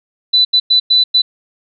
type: tone bursts at uneven times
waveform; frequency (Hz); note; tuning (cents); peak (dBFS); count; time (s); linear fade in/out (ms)
sine; 3990; B7; +17; -7; 5; 0.33-0.45 / 0.53-0.6 / 0.7-0.8 / 0.9-1.04 / 1.14-1.22; 10
effects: none

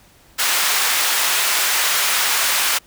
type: high-pass noise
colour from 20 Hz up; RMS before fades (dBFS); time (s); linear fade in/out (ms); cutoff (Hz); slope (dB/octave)
pink; -18; 0.38-2.79; 20; 1200; 12
effects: pink hiss -51 dBFS RMS until 2.86 s

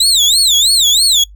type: tone with vibrato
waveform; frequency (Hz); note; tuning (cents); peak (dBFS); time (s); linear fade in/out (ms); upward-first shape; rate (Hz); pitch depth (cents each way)
30% pulse; 3818; A#7; +41; -5; 0-1.24; 5; sine; 3.1; 240
effects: noise-tail reverb RT60 0.1 s tail -21 dB re dry + added 50 Hz sine -34 dBFS peak until 1.35 s

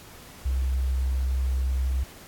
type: tone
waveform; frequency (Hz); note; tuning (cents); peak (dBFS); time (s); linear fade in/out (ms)
sine; 65; C2; -11; -22; 0.45-2.04; 10
effects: pink hiss -47 dBFS RMS until 2.27 s + AAC 64 kbps

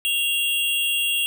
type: tone pair together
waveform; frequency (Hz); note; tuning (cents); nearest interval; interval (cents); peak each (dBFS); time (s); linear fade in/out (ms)
square; 2776 / 3301; F7 / G#7; -11 / -11; minor third; 300; -22 / -26; 0.05-1.26; 0
effects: none

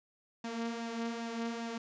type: tone with flanger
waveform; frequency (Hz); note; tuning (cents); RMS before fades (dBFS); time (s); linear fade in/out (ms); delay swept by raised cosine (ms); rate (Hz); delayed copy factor
sawtooth; 231.2; A#3; -14; -38; 0.44-1.78; 5; 1.1 to 4.4; 2.5; +0.5
effects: resampled to 16000 Hz + 11-bit

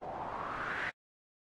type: noise with low-pass filter sweep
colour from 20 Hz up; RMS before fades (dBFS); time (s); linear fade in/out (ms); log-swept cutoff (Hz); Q
white; -39; 0.01-0.91; 20; 690 to 1900; 4.8
effects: AAC 32 kbps

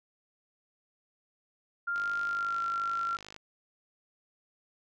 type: tone with pitch glide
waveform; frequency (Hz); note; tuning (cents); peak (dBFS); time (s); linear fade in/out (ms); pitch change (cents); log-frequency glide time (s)
sine; 1396.9 to 1368.9; F6 to F6; 0 to -35; -29; 1.87-3.17; 10; -35; 2.26-2.62
type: click train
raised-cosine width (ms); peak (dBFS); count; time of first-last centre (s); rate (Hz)
0.2; -28; 73; 1.96-3.364; 51.3
effects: none

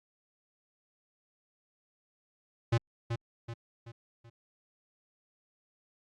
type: tone with echo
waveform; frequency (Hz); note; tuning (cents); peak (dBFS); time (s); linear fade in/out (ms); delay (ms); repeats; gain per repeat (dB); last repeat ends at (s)
square; 116.54; A#2; 0; -24; 2.72-2.78; 10; 380; 4; -7; 4.3
effects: low-pass 5000 Hz 12 dB/octave + Opus 48 kbps

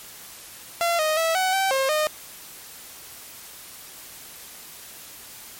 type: tone with pitch steps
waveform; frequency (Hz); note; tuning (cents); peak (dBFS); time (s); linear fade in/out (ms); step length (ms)
sawtooth; 683 / 622 / 653 / 750 / 772 / 535 / 613; F5 / D#5 / E5 / F#5 / G5 / C5 / D#5; -39 / -1 / -17 / +23 / -27 / +38 / -26; -16; 0.81-2.07; 0; 180
effects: white hiss -42 dBFS RMS until 5.59 s + MP3 64 kbps

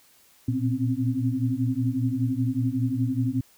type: tone cluster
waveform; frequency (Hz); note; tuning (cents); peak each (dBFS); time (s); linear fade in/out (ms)
sine; 115.9 / 121 / 255.8 / 267.2; A#2 / B2 / C4 / C4; -10 / -35 / -39 / +36; -28; 0.48-3.41; 5
effects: white hiss -58 dBFS RMS until 3.57 s

